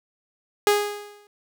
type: tone with exponential decay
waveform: sawtooth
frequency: 412.7 Hz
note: G#4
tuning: 11 cents flat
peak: -10 dBFS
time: 0.67-1.27 s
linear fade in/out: 1 ms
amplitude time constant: 130 ms
effects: none